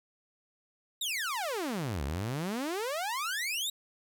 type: exponential two-way sweep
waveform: sawtooth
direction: down then up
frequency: 3891 to 65.41 to 3891 Hz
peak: -28 dBFS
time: 1.01-3.7 s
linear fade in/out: 5 ms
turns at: 2.04 s
effects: none